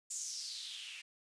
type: noise with band-pass filter sweep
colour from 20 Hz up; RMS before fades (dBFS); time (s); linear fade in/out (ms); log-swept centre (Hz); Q
blue; -44; 0.1-1.02; 10; 7400 to 2400; 4.6
effects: resampled to 22050 Hz